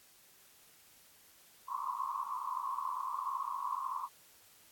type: band-pass noise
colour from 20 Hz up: white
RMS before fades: -38 dBFS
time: 1.67-4.09 s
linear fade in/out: 50 ms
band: 1000 to 1100 Hz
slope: 96 dB/octave
effects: white hiss -62 dBFS RMS until 4.71 s + AAC 64 kbps